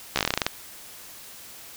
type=slowing click train; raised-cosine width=0.2 ms; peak=-4 dBFS; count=12; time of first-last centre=0.16-0.465 s; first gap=14 ms; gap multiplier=1.13; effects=white hiss -44 dBFS RMS until 1.76 s